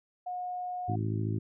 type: tone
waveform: sine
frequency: 723 Hz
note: F#5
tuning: 40 cents flat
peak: -33 dBFS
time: 0.26-0.96 s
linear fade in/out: 10 ms
type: harmonic tone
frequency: 53.8 Hz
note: A1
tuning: 38 cents flat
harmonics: 2 / 3 / 4 / 5 / 6 / 7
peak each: -30 / -38 / -39 / -41 / -39 / -42 dBFS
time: 0.88-1.39 s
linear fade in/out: 10 ms
effects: none